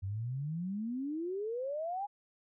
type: exponential sweep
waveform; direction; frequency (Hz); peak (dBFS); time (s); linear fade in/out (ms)
sine; up; 92.5 to 833; -34; 0.02-2.07; 20
effects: none